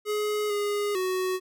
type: tone with pitch steps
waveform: square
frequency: 420.7 / 411.6 / 371.5 Hz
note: G#4 / G#4 / F#4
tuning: +22 / -16 / +7 cents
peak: -26 dBFS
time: 0.05-1.4 s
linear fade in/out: 50 ms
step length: 450 ms
effects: none